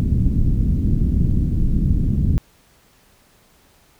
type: low-pass noise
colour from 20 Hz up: pink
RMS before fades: -17 dBFS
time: 0-2.38 s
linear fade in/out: 0 ms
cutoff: 240 Hz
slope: 24 dB/octave
effects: pink hiss -55 dBFS RMS until 3.99 s